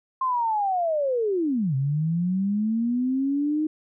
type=linear two-way sweep; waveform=sine; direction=down then up; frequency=1062 to 130.5 to 312.6 Hz; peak=-21 dBFS; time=0.21-3.67 s; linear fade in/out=5 ms; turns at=1.75 s; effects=none